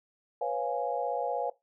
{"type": "chord", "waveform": "sine", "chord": "C# dominant seventh", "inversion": "third", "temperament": "equal with one note detuned", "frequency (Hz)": [493.9, 550.2, 698.5, 830.6], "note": ["B4", "C#5", "E#5", "G#5"], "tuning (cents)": [0, -13, 0, 0], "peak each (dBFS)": -34, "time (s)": [0.41, 1.5], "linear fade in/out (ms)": 5, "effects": ["noise-tail reverb RT60 0.2 s tail -20 dB re dry"]}